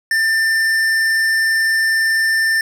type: tone with tanh clipping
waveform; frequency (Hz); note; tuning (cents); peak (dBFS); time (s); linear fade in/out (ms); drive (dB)
sine; 1789; A6; +28; -15; 0.11-2.61; 2; 14
effects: none